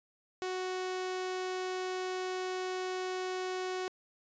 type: tone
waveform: sawtooth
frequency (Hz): 370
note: F#4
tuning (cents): 0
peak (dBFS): -30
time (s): 0.42-3.88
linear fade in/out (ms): 0
effects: resampled to 16000 Hz

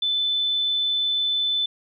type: tone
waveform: sine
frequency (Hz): 3514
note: A7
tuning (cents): -3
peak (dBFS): -20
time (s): 0.02-1.66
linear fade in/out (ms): 5
effects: none

